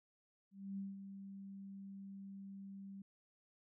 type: tone with ADSR envelope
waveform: sine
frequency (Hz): 196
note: G3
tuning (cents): 0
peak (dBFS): -40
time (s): 0.51-3.02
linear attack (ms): 270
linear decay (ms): 180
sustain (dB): -8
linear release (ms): 4
effects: none